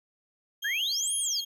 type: tone with pitch glide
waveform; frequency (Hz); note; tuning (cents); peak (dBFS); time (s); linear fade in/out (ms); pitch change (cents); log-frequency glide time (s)
35% pulse; 3220 to 3246; G7 to G#7; +46 to -40; -32; 0.62-1.45; 10; +14; 0.77-1.25
type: exponential two-way sweep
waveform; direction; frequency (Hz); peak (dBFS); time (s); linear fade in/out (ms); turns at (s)
sine; up then down; 1568 to 10990 to 4128; -27; 0.64-1.41; 10; 1.16
effects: none